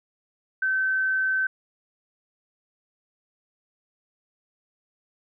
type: tone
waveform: sine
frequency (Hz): 1537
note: G6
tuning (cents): -35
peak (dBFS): -21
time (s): 0.62-1.47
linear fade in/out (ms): 5
effects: none